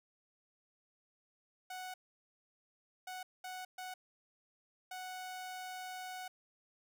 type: tone bursts at uneven times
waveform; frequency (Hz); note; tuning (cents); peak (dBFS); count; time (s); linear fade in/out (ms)
sawtooth; 740; F#5; 0; -39; 5; 1.7-1.94 / 3.07-3.23 / 3.44-3.65 / 3.78-3.94 / 4.91-6.28; 5
effects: none